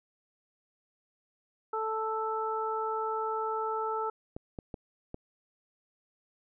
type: harmonic tone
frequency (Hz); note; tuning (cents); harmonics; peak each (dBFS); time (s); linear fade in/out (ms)
440; A4; 0; 1 / 2 / 3; -34 / -34 / -34; 1.73-4.1; 5
type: clicks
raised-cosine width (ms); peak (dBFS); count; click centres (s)
2; -25; 4; 4.365 / 4.588 / 4.742 / 5.144
effects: none